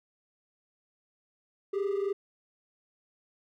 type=tone pair together; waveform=triangle; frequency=392 / 415.3 Hz; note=G4 / G#4; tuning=0 / 0 cents; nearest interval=minor second; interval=100 cents; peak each=-26 / -30 dBFS; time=1.73-2.13 s; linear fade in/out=10 ms; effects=tanh soft clip ceiling -22 dBFS